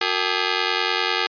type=ring-modulated tone; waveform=5% pulse; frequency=411.8 Hz; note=G#4; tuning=15 cents flat; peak=-5 dBFS; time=0.01-1.27 s; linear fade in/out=5 ms; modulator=45 Hz; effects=resampled to 11025 Hz